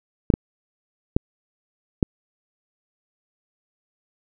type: clicks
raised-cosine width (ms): 3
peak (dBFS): -3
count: 4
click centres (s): 0.302 / 0.339 / 1.165 / 2.028
effects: none